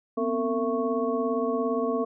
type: tone cluster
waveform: sine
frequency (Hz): 244.3 / 261.7 / 454 / 670 / 1106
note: B3 / C4 / A#4 / E5 / C#6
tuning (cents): -19 / 0 / -46 / +28 / -4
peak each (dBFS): -30 / -32 / -27 / -32 / -33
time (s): 0.17-2.05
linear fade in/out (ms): 10
effects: none